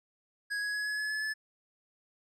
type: tone with pitch steps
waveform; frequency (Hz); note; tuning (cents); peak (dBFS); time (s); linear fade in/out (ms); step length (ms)
square; 1660 / 1671.5 / 1683.2 / 1694.9 / 1706.7 / 1718.5 / 1730.5; G#6 / G#6 / G#6 / G#6 / G#6 / A6 / A6; -1 / +11 / +23 / +35 / +47 / -41 / -29; -32; 0.5-1.34; 20; 120
effects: low-pass 8000 Hz 12 dB/octave